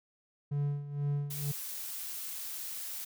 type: tone with tremolo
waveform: triangle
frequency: 143.8 Hz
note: D3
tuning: 36 cents flat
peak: -26 dBFS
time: 0.51-1.52 s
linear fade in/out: 10 ms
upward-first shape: sine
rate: 2.1 Hz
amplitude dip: 75%
type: noise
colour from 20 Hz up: blue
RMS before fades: -40 dBFS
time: 1.3-3.05 s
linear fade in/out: 10 ms
effects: none